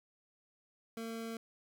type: tone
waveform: 25% pulse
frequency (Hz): 227.1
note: A#3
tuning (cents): -45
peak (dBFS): -36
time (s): 0.97-1.37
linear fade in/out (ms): 2
effects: none